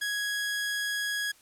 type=tone; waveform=sawtooth; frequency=1663 Hz; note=G#6; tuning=2 cents sharp; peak=-25 dBFS; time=0.01-1.32 s; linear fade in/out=10 ms; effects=white hiss -59 dBFS RMS until 1.41 s + low-pass 12000 Hz 12 dB/octave